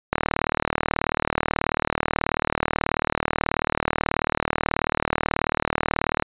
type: click train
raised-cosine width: 0.5 ms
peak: -5 dBFS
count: 235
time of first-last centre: 0.13-6.224 s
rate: 38.4 Hz
effects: resampled to 8000 Hz